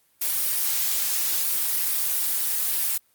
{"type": "noise", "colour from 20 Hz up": "blue", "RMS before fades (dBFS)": -24, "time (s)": [0.21, 2.98], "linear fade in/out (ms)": 10, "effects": ["white hiss -64 dBFS RMS until 3.14 s", "Opus 32 kbps"]}